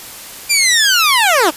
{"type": "linear sweep", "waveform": "15% pulse", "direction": "down", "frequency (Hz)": [2420, 277.2], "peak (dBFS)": -3, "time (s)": [0.49, 1.51], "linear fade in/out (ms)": 20, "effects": ["white hiss -32 dBFS RMS until 1.56 s", "resampled to 32000 Hz"]}